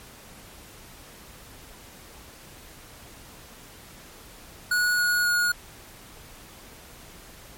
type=tone with pitch steps; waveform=square; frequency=1459 / 1449.8 / 1440.6 Hz; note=F#6 / F#6 / F#6; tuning=-25 / -36 / -47 cents; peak=-21 dBFS; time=4.71-5.52 s; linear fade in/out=5 ms; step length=270 ms; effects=pink hiss -47 dBFS RMS until 7.57 s + MP3 64 kbps